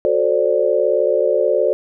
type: chord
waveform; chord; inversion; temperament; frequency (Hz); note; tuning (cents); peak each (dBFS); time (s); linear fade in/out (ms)
sine; D dominant seventh; first; just; 367.1 / 440.5 / 528.6 / 587.3; F#4 / A4 / C5 / D5; -14 / +2 / +18 / 0; -21 / -19 / -18 / -18; 0.05-1.73; 0
effects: none